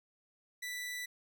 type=tone; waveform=sawtooth; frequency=1975.5 Hz; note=B6; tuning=in tune; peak=-35 dBFS; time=0.62-1.06 s; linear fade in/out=10 ms; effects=none